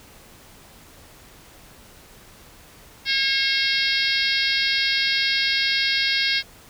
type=harmonic tone; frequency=542 Hz; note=C#5; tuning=39 cents flat; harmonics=3 / 4 / 5 / 6 / 7 / 8 / 9 / 10; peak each=-27 / -25 / -30 / -27 / -27 / -27 / -27 / -32 dBFS; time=3.05-6.43 s; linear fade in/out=50 ms; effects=pink hiss -48 dBFS RMS until 6.69 s